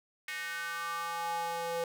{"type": "tone with high-pass filter sweep", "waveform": "square", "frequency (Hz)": 168.5, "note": "E3", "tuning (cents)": 38, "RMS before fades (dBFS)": -36, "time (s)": [0.28, 1.84], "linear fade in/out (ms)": 2, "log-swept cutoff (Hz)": [2000, 550], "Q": 3.9, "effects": []}